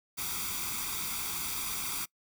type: noise with comb filter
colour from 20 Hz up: white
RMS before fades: -35 dBFS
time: 0.17-2.06 s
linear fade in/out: 20 ms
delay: 0.85 ms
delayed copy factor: +0.75
effects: noise-tail reverb RT60 0.1 s tail -24 dB re dry